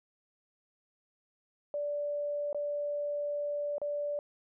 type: tone with dropouts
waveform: sine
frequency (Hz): 583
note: D5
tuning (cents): -13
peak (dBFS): -31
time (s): 1.74-4.19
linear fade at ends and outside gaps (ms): 1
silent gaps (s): 2.529-2.546 / 3.782-3.816
effects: none